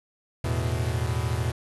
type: chord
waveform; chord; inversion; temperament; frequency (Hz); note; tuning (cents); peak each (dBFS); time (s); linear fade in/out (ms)
45% pulse; E suspended fourth; none; equal; 82.41 / 110 / 123.47; E2 / A2 / B2; 0 / 0 / 0; -29; 0.44-1.52; 5
effects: resampled to 24000 Hz + 8-bit